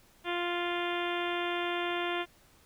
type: harmonic tone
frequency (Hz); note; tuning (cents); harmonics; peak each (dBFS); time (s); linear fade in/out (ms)
349.2; F4; 0; 1 / 2 / 3 / 4 / 5 / 6 / 7 / 8 / 9 / 10; -34 / -37 / -39 / -40 / -41 / -42 / -42 / -43 / -44 / -44; 0.24-2.26; 50
effects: pink hiss -62 dBFS RMS until 2.65 s